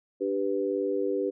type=chord; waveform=sine; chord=G major; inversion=second; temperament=equal; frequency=293.7 / 392 / 493.9 Hz; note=D4 / G4 / B4; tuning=0 / 0 / 0 cents; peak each=-32 / -28 / -30 dBFS; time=0.2-1.31 s; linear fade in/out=20 ms; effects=none